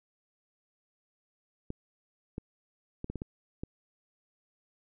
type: clicks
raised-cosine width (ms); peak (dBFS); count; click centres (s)
3; -23; 7; 1.704 / 2.381 / 3.044 / 3.1 / 3.157 / 3.219 / 3.635
effects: none